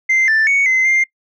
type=tone with pitch steps; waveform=sine; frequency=2082 / 1769 / 2226 / 2057 / 2103 Hz; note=C7 / A6 / C#7 / C7 / C7; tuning=-9 / +9 / +7 / -30 / +8 cents; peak=-9 dBFS; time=0.09-1.04 s; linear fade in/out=10 ms; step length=190 ms; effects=noise-tail reverb RT60 0.1 s tail -23 dB re dry + tanh soft clip ceiling -9 dBFS

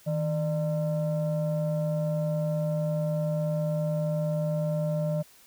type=tone pair together; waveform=sine; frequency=158.5 / 598.4 Hz; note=D#3 / D5; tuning=+32 / +32 cents; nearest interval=octave + major seventh; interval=2300 cents; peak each=-25 / -28 dBFS; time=0.06-5.23 s; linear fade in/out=20 ms; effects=tanh soft clip ceiling -21 dBFS + white hiss -56 dBFS RMS until 5.46 s

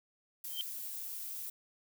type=noise; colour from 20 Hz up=violet; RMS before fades=-42 dBFS; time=0.44-1.5 s; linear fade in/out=5 ms
type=tone with exponential growth; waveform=sine; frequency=3138 Hz; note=G7; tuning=1 cent sharp; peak=-30 dBFS; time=0.47-0.61 s; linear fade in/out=0 ms; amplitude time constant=30 ms
effects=none

